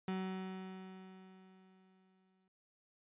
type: tone with exponential decay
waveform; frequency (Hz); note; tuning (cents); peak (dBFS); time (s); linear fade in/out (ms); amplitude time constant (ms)
35% pulse; 188.1; F#3; +29; -34; 0.08-2.48; 2; 520
effects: resampled to 8000 Hz